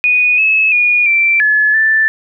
sine tone with pitch steps, 2474 / 2589 / 2445 / 2345 / 1713 / 1764 Hz, D#7 / E7 / D#7 / D7 / A6 / A6, -10 / -32 / -31 / -3 / -47 / +4 cents, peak -8 dBFS, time 0.04-2.08 s, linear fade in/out 0 ms, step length 340 ms, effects none

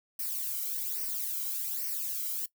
violet noise with flanger, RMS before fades -34 dBFS, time 0.19-2.46 s, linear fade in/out 5 ms, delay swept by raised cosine 0.27 to 1.15 ms, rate 1.2 Hz, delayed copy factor -0.75, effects noise-tail reverb RT60 0.1 s tail -19 dB re dry

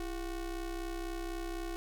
square ring-modulated tone, 185 Hz, F#3, in tune, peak -34 dBFS, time 0-1.76 s, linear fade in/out 0 ms, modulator 153 Hz, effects none

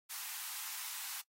white high-pass noise, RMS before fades -43 dBFS, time 0.09-1.22 s, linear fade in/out 20 ms, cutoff 800 Hz, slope 48 dB/octave, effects noise-tail reverb RT60 0.1 s tail -21 dB re dry + AAC 48 kbps

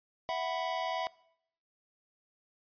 square chord, E suspended second, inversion none, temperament just, 659.3 / 741.7 / 988.9 Hz, E5 / F#5 / B5, 0 / +4 / +2 cents, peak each -36 / -37 / -38 dBFS, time 0.29-1.07 s, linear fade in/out 0 ms, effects noise-tail reverb RT60 0.7 s tail -22 dB re dry + resampled to 11025 Hz

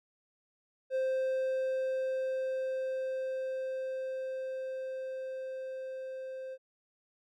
triangle tone with level ramp, 523.3 Hz, C5, in tune, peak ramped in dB -26 to -37 dBFS, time 0.9-6.58 s, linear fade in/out 50 ms, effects none

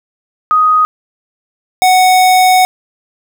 sine / square tone pair in turn, 1249 / 741.2 Hz, D#6 / F#5, +6 / +3 cents, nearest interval major sixth, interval 903 cents, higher first, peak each -6 dBFS, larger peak neither, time 0.51-0.85 / 1.82-2.65 s, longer second, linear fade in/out 0 ms, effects 8-bit

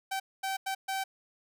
sawtooth tone bursts at uneven times, 772 Hz, G5, 27 cents flat, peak -27 dBFS, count 4, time 0.11-0.2 / 0.43-0.57 / 0.66-0.75 / 0.88-1.04 s, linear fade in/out 10 ms, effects none

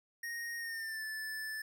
square tone with pitch glide, 1864.7 to 1749.9 Hz, A#6 to A6, 0 to -10 cents, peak -39 dBFS, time 0.23-1.62 s, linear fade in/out 5 ms, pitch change -110 cents, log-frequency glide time 0.58-1.04 s, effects none

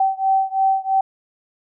sine beating tone pair, 770 / 773 Hz, G5 / G5, -31 / -24 cents, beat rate 3 Hz, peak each -18 / -19 dBFS, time 0-1.01 s, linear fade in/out 5 ms, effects none

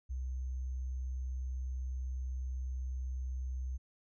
sine tone with sample-and-hold, 64 Hz, C2, 38 cents flat, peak -35 dBFS, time 0.09-3.78 s, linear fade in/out 20 ms, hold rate 6300 Hz, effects resampled to 22050 Hz

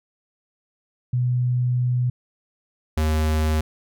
sine / square tone pair in turn, 124.1 / 77.82 Hz, B2 / D#2, +9 / +1 cents, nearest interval minor sixth, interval 808 cents, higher first, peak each -18 / -19 dBFS, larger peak first, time 1.13-2.1 / 2.97-3.61 s, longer first, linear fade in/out 5 ms, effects none

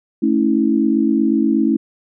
sine chord, A major, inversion none, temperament equal with one note detuned, 220 / 277.2 / 325.3 Hz, A3 / C#4 / E4, 0 / 0 / -23 cents, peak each -17 dBFS, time 0.22-1.77 s, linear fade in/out 10 ms, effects none

